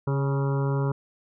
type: harmonic tone with a mistuned harmonic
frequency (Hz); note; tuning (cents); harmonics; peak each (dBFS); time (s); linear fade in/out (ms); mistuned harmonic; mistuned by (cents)
138.59; C#3; 0; 1 / 2 / 3 / 4 / 6 / 7 / 8 / 9 / 10; -23 / -35 / -31 / -37 / -42 / -37 / -43 / -43 / -43; 0.07-0.92; 5; 3; -21
effects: none